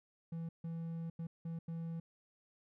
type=tone bursts at uneven times; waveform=triangle; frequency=165.5 Hz; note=E3; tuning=7 cents sharp; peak=-37 dBFS; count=5; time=0.32-0.49 / 0.64-1.1 / 1.19-1.27 / 1.45-1.59 / 1.68-2 s; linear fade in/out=5 ms; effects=none